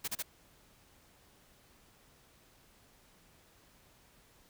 white noise bursts, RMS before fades -36 dBFS, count 3, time 0.04-0.226 s, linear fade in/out 10 ms, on 40 ms, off 33 ms, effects pink hiss -64 dBFS RMS until 4.49 s

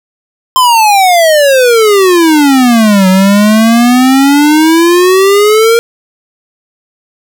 square exponential two-way sweep, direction down then up, 1046.5 to 185 to 469.4 Hz, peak -4 dBFS, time 0.56-5.79 s, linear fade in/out 0 ms, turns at 3.08 s, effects none

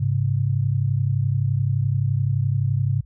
sine tone pair together, 103.63 / 135.3 Hz, G#2 / C#3, -3 / -42 cents, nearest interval perfect fourth, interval 461 cents, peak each -21 dBFS, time 0-3.01 s, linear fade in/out 10 ms, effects added 60 Hz sine -45 dBFS peak until 3.05 s

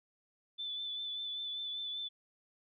sine tone with vibrato, 3501 Hz, A7, 9 cents flat, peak -37 dBFS, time 0.58-2.09 s, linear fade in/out 20 ms, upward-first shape sine, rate 5.1 Hz, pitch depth 24 cents each way, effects none

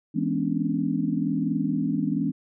sine tone cluster, 164.2 / 205.9 / 247.3 / 270.5 / 291.6 Hz, E3 / G#3 / B3 / C#4 / D4, -6 / -15 / +3 / -42 / -12 cents, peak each -29 dBFS, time 0.14-2.32 s, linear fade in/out 20 ms, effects none

